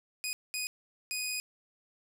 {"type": "tone bursts at uneven times", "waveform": "15% pulse", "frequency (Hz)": 2489, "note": "D#7", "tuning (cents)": 0, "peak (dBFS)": -26, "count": 3, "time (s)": [[0.24, 0.33], [0.54, 0.67], [1.11, 1.4]], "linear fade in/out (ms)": 0, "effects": []}